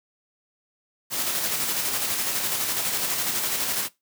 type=noise with tremolo; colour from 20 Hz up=white; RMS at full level=-25 dBFS; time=1.1-3.89 s; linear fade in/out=50 ms; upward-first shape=square; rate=12 Hz; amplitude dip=30%; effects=noise-tail reverb RT60 0.2 s tail -20 dB re dry + high-pass 100 Hz 12 dB/octave